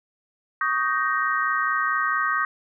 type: chord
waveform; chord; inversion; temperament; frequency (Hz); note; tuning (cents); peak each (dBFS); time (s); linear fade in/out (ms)
sine; Eb dominant seventh; third; just; 1120.1 / 1244.5 / 1555.6 / 1866.8; Db6 / Eb6 / G6 / Bb6; +18 / 0 / -14 / +2; -27 / -25 / -26 / -27; 0.61-2.45; 2
effects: none